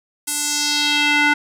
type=tone with band-pass filter sweep; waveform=square; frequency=293.7 Hz; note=D4; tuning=in tune; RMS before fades=-18 dBFS; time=0.27-1.34 s; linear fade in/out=10 ms; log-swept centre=10000 to 1700 Hz; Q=1.9; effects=none